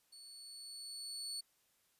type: tone with level ramp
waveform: 30% pulse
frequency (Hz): 4435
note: C#8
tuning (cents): 0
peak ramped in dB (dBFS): -51 to -37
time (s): 0.12-1.41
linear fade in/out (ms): 10
effects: white hiss -75 dBFS RMS until 1.99 s + resampled to 32000 Hz